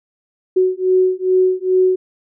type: beating tone pair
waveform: sine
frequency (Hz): 370 / 372.4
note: F#4 / F#4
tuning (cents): 0 / +11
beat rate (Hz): 2.4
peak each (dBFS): -15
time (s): 0.56-1.96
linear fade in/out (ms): 10
effects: none